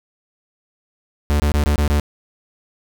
45% pulse tone bursts, 73.42 Hz, D2, in tune, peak -14 dBFS, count 6, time 1.3-1.998 s, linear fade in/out 0 ms, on 98 ms, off 22 ms, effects none

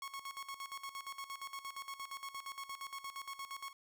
sawtooth tone with tremolo, 1098 Hz, C#6, 17 cents flat, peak -38 dBFS, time 0.02-3.73 s, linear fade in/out 2 ms, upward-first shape square, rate 8.6 Hz, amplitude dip 75%, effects none

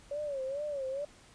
sine tone with vibrato, 560 Hz, C#5, 18 cents sharp, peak -33 dBFS, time 0.11-1.05 s, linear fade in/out 5 ms, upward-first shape sine, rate 2.3 Hz, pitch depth 120 cents each way, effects pink hiss -58 dBFS RMS until 1.34 s + resampled to 22050 Hz

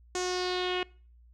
sawtooth tone with low-pass filter sweep, 363.3 Hz, F#4, 32 cents flat, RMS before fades -31 dBFS, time 0.15-0.83 s, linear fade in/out 2 ms, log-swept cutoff 6900 to 2800 Hz, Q 3.6, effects noise-tail reverb RT60 0.4 s tail -23 dB re dry + added 59 Hz sine -54 dBFS peak until 1.33 s

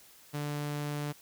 sawtooth tone, 146.83 Hz, D3, in tune, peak -29 dBFS, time 0.33-1.13 s, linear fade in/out 20 ms, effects white hiss -57 dBFS RMS until 1.21 s

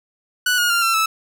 sawtooth tone with pitch steps, 1480 / 1435.4 / 1392.1 / 1350.1 / 1309.4 Hz, F#6 / F6 / F6 / E6 / E6, 0 / +47 / -6 / +41 / -12 cents, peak -12 dBFS, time 0.46-1.06 s, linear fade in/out 5 ms, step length 120 ms, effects none

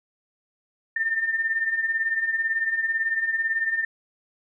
sine beating tone pair, 1788 / 1806 Hz, A6 / A6, +27 / +45 cents, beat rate 18 Hz, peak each -29 / -23 dBFS, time 0.96-3.85 s, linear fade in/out 5 ms, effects none

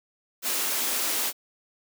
white high-pass noise, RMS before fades -27 dBFS, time 0.42-1.33 s, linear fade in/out 50 ms, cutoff 210 Hz, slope 96 dB/octave, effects none

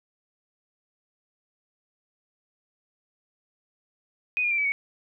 sine tone with pitch steps, 2491 / 2423 / 2357 / 2292 / 2230 Hz, D#7 / D#7 / D7 / D7 / C#7, +1 / -47 / +6 / -43 / +10 cents, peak -22 dBFS, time 4.37-4.72 s, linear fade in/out 0 ms, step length 70 ms, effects none

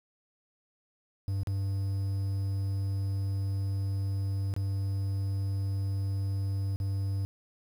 triangle tone with dropouts, 97.8 Hz, G2, 4 cents flat, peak -26 dBFS, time 1.28-7.25 s, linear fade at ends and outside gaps 0 ms, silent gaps 1.433-1.472 / 4.539-4.564 / 6.76-6.801 s, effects 9-bit

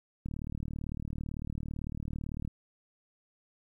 click train, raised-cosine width 5 ms, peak -25 dBFS, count 85, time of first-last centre 0.26-2.476 s, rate 37.9 Hz, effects 11-bit

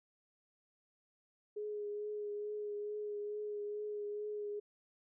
sine tone with vibrato, 417 Hz, G#4, 7 cents sharp, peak -38 dBFS, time 1.56-4.6 s, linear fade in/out 10 ms, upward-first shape triangle, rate 2.3 Hz, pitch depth 22 cents each way, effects none

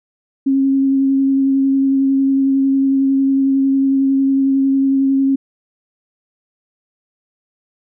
sine tone with vibrato, 270.9 Hz, C#4, 40 cents flat, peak -11 dBFS, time 0.46-5.36 s, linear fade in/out 10 ms, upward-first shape sine, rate 11 Hz, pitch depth 12 cents each way, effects none

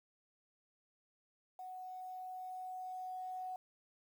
sine tone with level ramp, 741 Hz, F#5, 2 cents sharp, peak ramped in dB -45 to -40 dBFS, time 1.59-3.56 s, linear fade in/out 2 ms, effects 11-bit

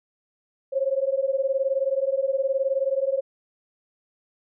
sine beating tone pair, 530 / 549 Hz, C5 / C#5, +22 / -17 cents, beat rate 19 Hz, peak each -24 dBFS, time 0.72-3.21 s, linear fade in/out 20 ms, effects none

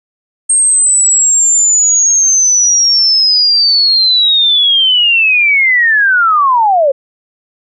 sine linear sweep, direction down, 8540 to 523 Hz, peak -6 dBFS, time 0.49-6.92 s, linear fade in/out 10 ms, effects none

